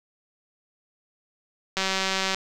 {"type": "click train", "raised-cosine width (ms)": 0.2, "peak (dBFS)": -8, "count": 111, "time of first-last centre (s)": [1.77, 2.346], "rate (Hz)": 191, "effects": []}